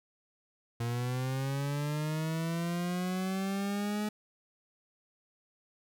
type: linear sweep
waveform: 40% pulse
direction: up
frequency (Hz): 116.54 to 212.1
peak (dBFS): -30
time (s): 0.8-4.09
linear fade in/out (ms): 5
effects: none